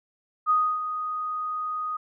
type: tone with ADSR envelope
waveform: sine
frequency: 1244.5 Hz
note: D#6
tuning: in tune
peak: -17 dBFS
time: 0.46-1.97 s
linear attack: 41 ms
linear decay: 290 ms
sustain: -10 dB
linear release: 7 ms
effects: none